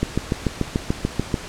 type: click train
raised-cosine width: 3 ms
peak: -6 dBFS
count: 10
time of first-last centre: 0.03-1.342 s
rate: 6.86 Hz
effects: pink hiss -35 dBFS RMS until 1.48 s + low-pass 8000 Hz 12 dB/octave